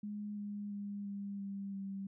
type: tone with pitch steps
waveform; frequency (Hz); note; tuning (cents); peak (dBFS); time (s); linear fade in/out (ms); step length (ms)
sine; 207.7 / 205.2 / 202.7 / 200.3 / 197.86 / 195.48; G#3 / G#3 / G#3 / G3 / G3 / G3; 0 / -21 / -42 / +38 / +16 / -5; -39; 0.03-2.07; 5; 340
effects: none